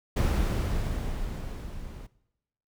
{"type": "noise with level ramp", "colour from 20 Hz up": "brown", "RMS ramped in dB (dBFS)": [-22, -42], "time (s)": [0.16, 2.07], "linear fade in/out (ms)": 10, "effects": ["noise-tail reverb RT60 0.9 s tail -20 dB re dry"]}